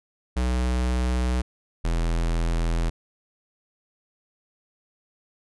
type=tone pair in turn; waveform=square; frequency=62.1 / 41.75 Hz; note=B1 / E1; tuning=+10 / +23 cents; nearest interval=perfect fifth; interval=687 cents; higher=first; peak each=-22 dBFS; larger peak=neither; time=0.36-1.42 / 1.84-2.9 s; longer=neither; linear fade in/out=10 ms; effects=resampled to 24000 Hz